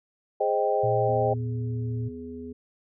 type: chord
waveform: sine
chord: Ab major seventh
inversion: none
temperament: equal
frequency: 415.3 / 523.3 / 622.3 / 784 Hz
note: Ab4 / C5 / Eb5 / G5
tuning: 0 / 0 / 0 / 0 cents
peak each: -27 dBFS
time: 0.4-1.34 s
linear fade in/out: 10 ms
type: tone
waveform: sine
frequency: 116.54 Hz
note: A#2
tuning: in tune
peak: -27 dBFS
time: 0.83-2.09 s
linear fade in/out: 10 ms
type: harmonic tone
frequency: 83.2 Hz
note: E2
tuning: 17 cents sharp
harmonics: 1 / 3 / 5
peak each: -45 / -37 / -40 dBFS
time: 1.08-2.53 s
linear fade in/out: 10 ms
effects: none

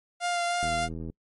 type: tone with vibrato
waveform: sawtooth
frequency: 698.5 Hz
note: F5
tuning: in tune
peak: -22 dBFS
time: 0.2-0.89 s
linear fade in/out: 50 ms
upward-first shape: sine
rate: 3.2 Hz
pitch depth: 14 cents each way
type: click train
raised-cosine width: 3 ms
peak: -25 dBFS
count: 39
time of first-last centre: 0.63-1.1 s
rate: 80.9 Hz
effects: noise-tail reverb RT60 0.1 s tail -25 dB re dry + MP3 48 kbps

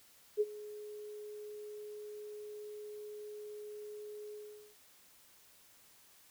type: tone with ADSR envelope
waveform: sine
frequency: 420.3 Hz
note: G#4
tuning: 21 cents sharp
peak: -25 dBFS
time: 0.37-4.76 s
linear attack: 36 ms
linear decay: 39 ms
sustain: -19 dB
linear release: 430 ms
effects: white hiss -63 dBFS RMS until 6.3 s

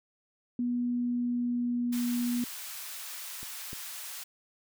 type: tone with pitch glide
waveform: sine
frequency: 243.3 to 241.8 Hz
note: B3 to B3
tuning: -26 to -36 cents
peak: -27 dBFS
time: 0.59-2.44 s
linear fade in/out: 2 ms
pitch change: -10 cents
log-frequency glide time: 0.86-1.84 s
type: high-pass noise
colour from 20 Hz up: white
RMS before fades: -41 dBFS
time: 1.92-4.24 s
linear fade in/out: 10 ms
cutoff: 1000 Hz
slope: 12 dB/octave
type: clicks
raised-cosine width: 3 ms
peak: -35 / -29 dBFS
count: 2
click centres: 3.43 / 3.731 s
effects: none

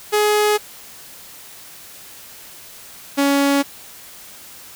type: tone pair in turn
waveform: sawtooth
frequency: 420 / 280.3 Hz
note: G#4 / C#4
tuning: +19 / +19 cents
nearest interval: perfect fifth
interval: 700 cents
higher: first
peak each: -10 dBFS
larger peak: neither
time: 0.12-0.58 / 3.17-3.63 s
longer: neither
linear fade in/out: 20 ms
effects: white hiss -40 dBFS RMS until 4.75 s

